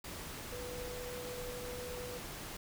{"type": "tone in noise", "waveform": "sine", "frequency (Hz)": 493, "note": "B4", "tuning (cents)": -3, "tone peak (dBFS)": -43, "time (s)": [0.52, 2.18], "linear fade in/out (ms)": 5, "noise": "pink", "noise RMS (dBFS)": -45, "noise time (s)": [0.04, 2.57], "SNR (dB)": -1, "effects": []}